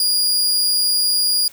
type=tone; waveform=sawtooth; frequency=4854 Hz; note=D#8; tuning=44 cents flat; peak=-12 dBFS; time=0-1.48 s; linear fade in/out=2 ms; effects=white hiss -45 dBFS RMS until 1.52 s